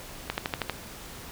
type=click train; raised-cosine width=0.3 ms; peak=-11 dBFS; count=6; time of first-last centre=0.3-0.697 s; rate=12.6 Hz; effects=pink hiss -43 dBFS RMS until 1.31 s